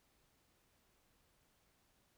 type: silence
effects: pink hiss -75 dBFS RMS until 2.17 s